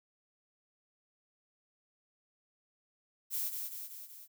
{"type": "noise with echo", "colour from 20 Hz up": "violet", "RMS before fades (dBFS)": -35, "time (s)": [3.3, 3.52], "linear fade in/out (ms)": 50, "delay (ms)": 190, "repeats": 4, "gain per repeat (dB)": -4, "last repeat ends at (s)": 4.28, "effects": []}